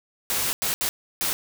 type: noise bursts at uneven times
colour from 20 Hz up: white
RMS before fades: -25 dBFS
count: 4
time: 0.3-0.53 / 0.62-0.74 / 0.81-0.89 / 1.21-1.33 s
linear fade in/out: 0 ms
effects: none